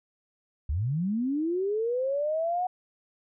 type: linear sweep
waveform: sine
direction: up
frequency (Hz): 63 to 740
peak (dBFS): -25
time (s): 0.69-2.67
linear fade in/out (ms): 5
effects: none